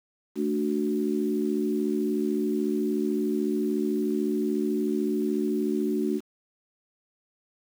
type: chord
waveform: sine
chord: D major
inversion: second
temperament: equal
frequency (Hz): 220 / 293.7 / 370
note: A3 / D4 / F#4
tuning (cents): 0 / 0 / 0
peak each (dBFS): -28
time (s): 0.35-6.21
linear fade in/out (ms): 50
effects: 8-bit